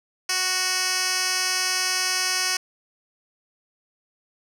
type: tone with band-pass filter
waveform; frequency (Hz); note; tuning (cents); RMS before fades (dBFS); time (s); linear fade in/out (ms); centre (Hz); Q
10% pulse; 370; F#4; 0; -24; 0.29-2.57; 5; 5500; 1.2
effects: none